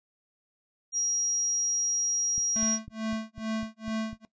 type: tone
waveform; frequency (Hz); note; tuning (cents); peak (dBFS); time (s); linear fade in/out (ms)
sine; 5700; F8; +34; -26; 0.92-2.79; 50
type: click train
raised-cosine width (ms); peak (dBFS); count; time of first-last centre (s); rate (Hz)
5; -30; 8; 2.38-4.13; 4
type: tone with tremolo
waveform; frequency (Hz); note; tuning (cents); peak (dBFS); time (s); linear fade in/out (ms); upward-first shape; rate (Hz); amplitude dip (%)
square; 220.5; A3; +4; -28; 2.56-4.25; 0; sine; 2.3; 100
effects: noise-tail reverb RT60 0.1 s tail -17 dB re dry + resampled to 16000 Hz